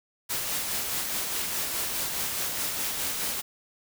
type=noise with tremolo; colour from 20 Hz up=white; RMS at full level=-29 dBFS; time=0.29-3.42 s; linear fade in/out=20 ms; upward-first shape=sine; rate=4.8 Hz; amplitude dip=30%; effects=none